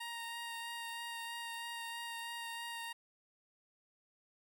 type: tone with vibrato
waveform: 15% pulse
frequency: 932.3 Hz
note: A#5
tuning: in tune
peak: -35 dBFS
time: 0-2.93 s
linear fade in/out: 10 ms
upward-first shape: sine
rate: 3.1 Hz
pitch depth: 12 cents each way
effects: none